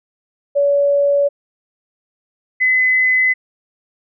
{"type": "tone pair in turn", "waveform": "sine", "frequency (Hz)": [568, 2024], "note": ["C#5", "B6"], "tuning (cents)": [42, 42], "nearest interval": "octave + minor seventh", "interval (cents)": 2200, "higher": "second", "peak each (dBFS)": -11, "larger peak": "neither", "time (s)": [[0.55, 1.29], [2.6, 3.34]], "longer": "neither", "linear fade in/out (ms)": 20, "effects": []}